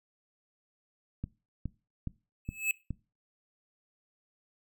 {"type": "click train", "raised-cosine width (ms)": 5, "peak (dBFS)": -22, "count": 5, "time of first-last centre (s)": [1.24, 2.907], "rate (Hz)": 2.4}
{"type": "tone with exponential growth", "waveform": "square", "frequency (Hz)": 2600, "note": "E7", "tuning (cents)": -24, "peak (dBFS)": -24, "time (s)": [2.45, 2.71], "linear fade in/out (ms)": 1, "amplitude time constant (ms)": 55}
{"effects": ["noise-tail reverb RT60 0.3 s tail -21 dB re dry"]}